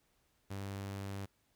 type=tone; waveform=sawtooth; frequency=98.6 Hz; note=G2; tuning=11 cents sharp; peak=-36 dBFS; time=0.5-1.26 s; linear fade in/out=10 ms; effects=pink hiss -75 dBFS RMS until 1.55 s